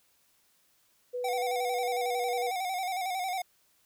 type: tone with pitch glide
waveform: sine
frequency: 493.9 to 486.8 Hz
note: B4 to B4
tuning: 0 to -25 cents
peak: -31 dBFS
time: 1.13-2.51 s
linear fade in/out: 20 ms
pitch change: -25 cents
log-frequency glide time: 1.47-2.24 s
type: tone with vibrato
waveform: square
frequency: 744 Hz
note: F#5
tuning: 9 cents sharp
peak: -31 dBFS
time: 1.24-3.42 s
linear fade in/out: 5 ms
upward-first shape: square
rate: 11 Hz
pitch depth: 56 cents each way
effects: white hiss -68 dBFS RMS until 3.85 s